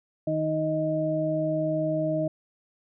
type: harmonic tone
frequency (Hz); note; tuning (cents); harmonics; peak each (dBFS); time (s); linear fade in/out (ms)
156.4; D#3; +9; 1 / 2 / 4; -30 / -29 / -26; 0.27-2.28; 5
effects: none